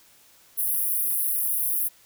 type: high-pass noise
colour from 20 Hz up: pink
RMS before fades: -25 dBFS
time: 0.57-1.89 s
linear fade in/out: 20 ms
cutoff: 10000 Hz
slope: 96 dB/octave
effects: white hiss -56 dBFS RMS until 2.05 s